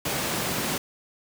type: high-pass noise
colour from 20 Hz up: pink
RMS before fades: -28 dBFS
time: 0.05-0.78 s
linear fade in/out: 5 ms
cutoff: 130 Hz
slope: 12 dB/octave
effects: none